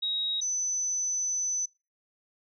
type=tone pair in turn; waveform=sine; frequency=3798 / 6029 Hz; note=A#7 / F#8; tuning=+32 / +32 cents; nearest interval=minor sixth; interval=800 cents; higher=second; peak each=-27 dBFS; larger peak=neither; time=0.02-0.41 / 0.41-1.66 s; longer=second; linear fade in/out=10 ms; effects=noise-tail reverb RT60 0.3 s tail -25 dB re dry